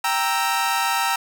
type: chord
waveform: sawtooth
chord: E diminished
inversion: first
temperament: equal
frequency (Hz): 784 / 932.3 / 1318.5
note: G5 / Bb5 / E6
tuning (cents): 0 / 0 / 0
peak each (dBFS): -21 / -19 / -21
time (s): 0.04-1.16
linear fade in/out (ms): 5
effects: none